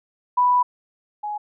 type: tone pair in turn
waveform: sine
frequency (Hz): 987.8 / 836.9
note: B5 / G#5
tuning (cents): 0 / +13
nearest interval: minor third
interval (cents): 287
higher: first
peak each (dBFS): -14 / -25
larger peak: first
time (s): 0.37-0.63 / 1.23-1.38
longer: first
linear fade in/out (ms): 10
effects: none